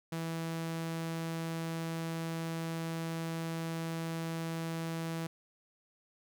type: tone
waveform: sawtooth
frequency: 164.2 Hz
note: E3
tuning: 6 cents flat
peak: -31 dBFS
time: 0.12-5.27 s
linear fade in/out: 5 ms
effects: none